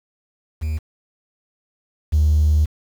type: tone pair in turn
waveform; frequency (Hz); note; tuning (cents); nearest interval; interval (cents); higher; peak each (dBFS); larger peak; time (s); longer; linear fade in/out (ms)
triangle; 77.78 / 75.96; D#2 / D#2; 0 / -41; unison; 41; first; -18 / -9; second; 0.61-0.79 / 2.12-2.66; second; 20
effects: tanh soft clip ceiling -9 dBFS + 7-bit